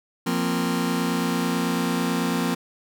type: chord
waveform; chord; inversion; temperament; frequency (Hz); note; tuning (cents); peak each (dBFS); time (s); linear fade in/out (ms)
sawtooth; F suspended fourth; none; just; 174.61 / 232.8 / 261.9; F3 / Bb3 / C4; 0 / -2 / +2; -22; 0.26-2.55; 10
effects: none